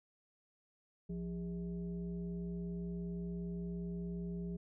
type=tone with frequency modulation; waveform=sine; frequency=174.61 Hz; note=F3; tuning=in tune; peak=-38 dBFS; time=1.09-4.57 s; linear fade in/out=10 ms; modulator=232 Hz; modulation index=0.68; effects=none